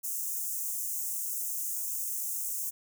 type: high-pass noise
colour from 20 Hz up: white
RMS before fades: -34 dBFS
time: 0.03-2.71 s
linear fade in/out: 20 ms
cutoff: 6300 Hz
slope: 48 dB/octave
effects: none